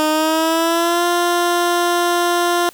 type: tone with pitch glide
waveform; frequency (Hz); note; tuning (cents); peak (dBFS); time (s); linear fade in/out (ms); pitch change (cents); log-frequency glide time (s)
15% pulse; 308.8 to 348.6; D#4 to F4; -13 to -3; -8; 0-2.69; 0; +210; 0.1-1.05
effects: white hiss -45 dBFS RMS until 2.73 s